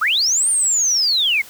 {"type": "linear two-way sweep", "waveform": "sine", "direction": "up then down", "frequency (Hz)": [1108.7, 9060, 2064], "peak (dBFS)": -14, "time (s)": [0.01, 1.42], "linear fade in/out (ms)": 10, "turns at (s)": 0.49, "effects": ["white hiss -41 dBFS RMS until 1.49 s"]}